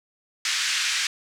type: band-pass noise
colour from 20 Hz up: pink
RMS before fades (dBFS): -25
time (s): 0.45-1.07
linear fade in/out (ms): 2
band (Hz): 1700 to 7300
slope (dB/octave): 24
effects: none